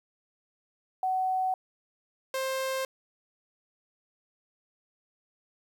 sine / sawtooth tone pair in turn, 750 / 528 Hz, F#5 / C5, +23 / +16 cents, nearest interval tritone, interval 607 cents, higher first, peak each -25 dBFS, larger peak neither, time 1.03-1.54 / 2.34-2.85 s, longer neither, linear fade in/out 2 ms, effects 10-bit

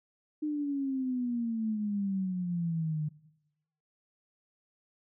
sine exponential sweep, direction down, 305.6 to 150 Hz, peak -29 dBFS, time 0.42-3.09 s, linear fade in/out 10 ms, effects noise-tail reverb RT60 0.9 s tail -20 dB re dry

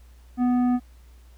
sine tone with tanh clipping, 247.3 Hz, B3, 3 cents sharp, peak -20 dBFS, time 0.37-0.8 s, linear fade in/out 50 ms, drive 10 dB, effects added 60 Hz sine -47 dBFS peak until 1.37 s + pink hiss -61 dBFS RMS until 1.37 s

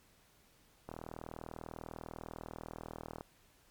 click train, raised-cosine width 1 ms, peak -29 dBFS, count 94, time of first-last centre 0.89-3.209 s, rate 40.1 Hz, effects pink hiss -67 dBFS RMS until 3.7 s + MP3 96 kbps

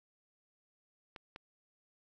clicks, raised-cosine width 0.3 ms, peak -30 dBFS, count 2, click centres 1.162 / 1.361 s, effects none

